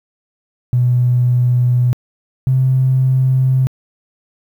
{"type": "tone pair in turn", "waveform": "triangle", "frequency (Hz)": [123.47, 130.53], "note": ["B2", "C3"], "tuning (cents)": [0, -4], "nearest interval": "minor second", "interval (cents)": 96, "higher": "second", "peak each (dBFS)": -6, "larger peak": "neither", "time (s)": [[0.73, 1.93], [2.47, 3.67]], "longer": "neither", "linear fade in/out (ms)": 0, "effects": ["tanh soft clip ceiling -8 dBFS", "8-bit"]}